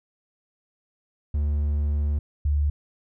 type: tone pair in turn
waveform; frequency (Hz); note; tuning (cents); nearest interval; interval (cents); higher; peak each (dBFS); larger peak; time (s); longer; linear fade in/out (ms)
triangle / sine; 73.4 / 73; D2 / D2; 0 / -10; unison; 10; first; -19; neither; 1.34-2.19 / 2.45-2.7; first; 5
effects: none